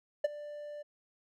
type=tone with ADSR envelope; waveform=triangle; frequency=590 Hz; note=D5; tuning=8 cents sharp; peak=-20 dBFS; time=0.24-0.83 s; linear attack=7 ms; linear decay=21 ms; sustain=-19 dB; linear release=16 ms; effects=none